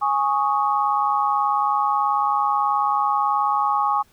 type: chord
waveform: sine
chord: Ab suspended fourth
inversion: none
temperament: just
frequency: 830.6 / 1107.5 / 1245.9 Hz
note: Ab5 / Db6 / Eb6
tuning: 0 / -2 / +2 cents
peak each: -21 / -21 / -25 dBFS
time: 0.01-4.03 s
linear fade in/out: 20 ms
effects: pink hiss -58 dBFS RMS until 4.12 s